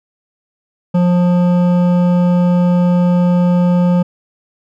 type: tone with hard clipping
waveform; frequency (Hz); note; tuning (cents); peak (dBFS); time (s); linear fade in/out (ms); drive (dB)
sine; 177.1; F3; +24; -11; 0.94-4.03; 10; 11
effects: none